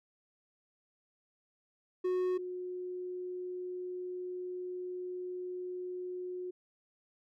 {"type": "tone pair in turn", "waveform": ["triangle", "sine"], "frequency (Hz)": [365.9, 362.7], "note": ["F#4", "F#4"], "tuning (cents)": [-19, -34], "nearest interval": "unison", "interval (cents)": 15, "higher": "first", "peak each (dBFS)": [-27, -37], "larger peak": "first", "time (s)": [[2.04, 2.38], [2.38, 6.51]], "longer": "second", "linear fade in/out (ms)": 10, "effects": []}